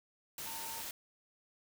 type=tone in noise; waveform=sine; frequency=907 Hz; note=A#5; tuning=48 cents flat; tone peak=-47 dBFS; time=0.46-0.81 s; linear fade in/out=2 ms; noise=white; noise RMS=-43 dBFS; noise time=0.38-0.91 s; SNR=-7 dB; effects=none